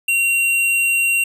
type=tone; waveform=square; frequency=2751 Hz; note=F7; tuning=27 cents flat; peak=-15 dBFS; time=0.08-1.24 s; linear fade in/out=5 ms; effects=resampled to 32000 Hz + 9-bit

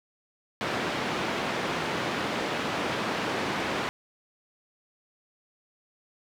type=band-pass noise; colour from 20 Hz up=pink; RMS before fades=-30 dBFS; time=0.61-3.89 s; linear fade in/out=0 ms; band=210 to 3100 Hz; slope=12 dB/octave; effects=none

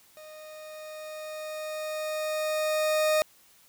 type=tone with level ramp; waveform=40% pulse; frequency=618 Hz; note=D#5; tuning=12 cents flat; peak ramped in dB=-44 to -20 dBFS; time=0.17-3.22 s; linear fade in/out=0 ms; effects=white hiss -59 dBFS RMS until 3.68 s

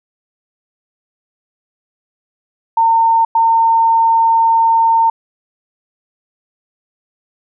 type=tone bursts at uneven times; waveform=sine; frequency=910 Hz; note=A#5; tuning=42 cents flat; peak=-8 dBFS; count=2; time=2.77-3.25 / 3.35-5.1 s; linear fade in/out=5 ms; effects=none

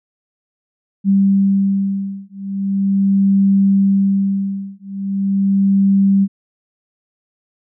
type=beating tone pair; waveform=sine; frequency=196 / 196.4 Hz; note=G3 / G3; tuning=0 / +4 cents; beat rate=0.4 Hz; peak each=-15 dBFS; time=1.04-6.28 s; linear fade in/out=50 ms; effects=none

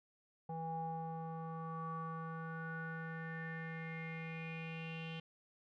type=tone with low-pass filter sweep; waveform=square; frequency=162.8 Hz; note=E3; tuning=21 cents flat; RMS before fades=-44 dBFS; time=0.49-5.2 s; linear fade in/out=5 ms; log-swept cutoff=750 to 3000 Hz; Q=8.4; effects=none

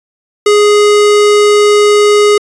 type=tone; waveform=square; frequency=415.3 Hz; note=G#4; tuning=in tune; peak=-5 dBFS; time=0.46-2.38 s; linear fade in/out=5 ms; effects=resampled to 22050 Hz

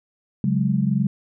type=chord; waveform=sine; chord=C# suspended fourth; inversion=none; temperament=equal; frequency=138.59 / 185 / 207.7 Hz; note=C#3 / F#3 / G#3; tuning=0 / 0 / 0 cents; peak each=-22 dBFS; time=0.44-1.07 s; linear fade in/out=2 ms; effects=none

